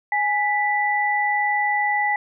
sine tone pair together, 830.6 / 1975.5 Hz, G#5 / B6, 0 / 0 cents, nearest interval octave + minor third, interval 1500 cents, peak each -21 dBFS, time 0.12-2.16 s, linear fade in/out 2 ms, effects none

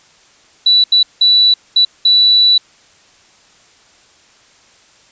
sine tone bursts at uneven times, 3951 Hz, B7, in tune, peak -6 dBFS, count 5, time 0.66-0.84 / 0.92-1.03 / 1.21-1.54 / 1.76-1.85 / 2.05-2.58 s, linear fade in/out 5 ms, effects white hiss -48 dBFS RMS until 5.11 s + resampled to 16000 Hz

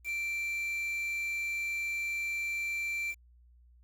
triangle tone with quantisation, 2349 Hz, D7, in tune, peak -30 dBFS, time 0.04-3.15 s, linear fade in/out 50 ms, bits 8, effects added 60 Hz sine -57 dBFS peak until 3.83 s

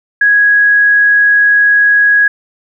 sine tone, 1661.2 Hz, G#6, in tune, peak -5 dBFS, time 0.21-2.28 s, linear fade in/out 5 ms, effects none

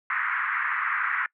white band-pass noise, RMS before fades -27 dBFS, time 0.1-1.26 s, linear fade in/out 2 ms, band 1100 to 2000 Hz, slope 48 dB/octave, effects noise-tail reverb RT60 0.1 s tail -24 dB re dry

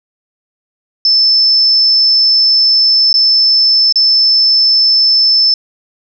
sine tone with dropouts, 5274 Hz, E8, in tune, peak -6 dBFS, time 1.05-5.54 s, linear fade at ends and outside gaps 2 ms, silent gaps 3.129-3.14 / 3.925-3.957 s, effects none

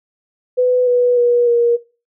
sine tone with pitch steps, 500 / 490.8 / 481.9 / 473 Hz, B4 / B4 / B4 / A#4, +21 / -11 / -43 / +25 cents, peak -10 dBFS, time 0.57-1.77 s, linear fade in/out 20 ms, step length 300 ms, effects noise-tail reverb RT60 0.3 s tail -18 dB re dry

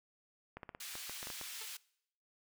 clicks, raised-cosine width 0.5 ms, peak -30 dBFS, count 10, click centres 0.57 / 0.632 / 0.692 / 0.749 / 0.954 / 1.096 / 1.229 / 1.271 / 1.302 / 1.413 s
pink high-pass noise, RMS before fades -46 dBFS, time 0.8-1.77 s, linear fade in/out 5 ms, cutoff 2400 Hz, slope 12 dB/octave
5% pulse tone with exponential decay, 440 Hz, A4, in tune, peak -34 dBFS, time 1.61-1.7 s, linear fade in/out 5 ms, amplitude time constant 18 ms
effects noise-tail reverb RT60 0.7 s tail -22 dB re dry

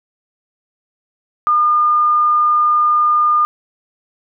sine tone, 1212 Hz, D#6, 46 cents flat, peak -10 dBFS, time 1.47-3.45 s, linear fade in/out 0 ms, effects none

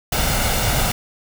pink noise with comb filter, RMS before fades -19 dBFS, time 0.12-0.92 s, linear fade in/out 5 ms, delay 1.4 ms, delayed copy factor +0.5, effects none

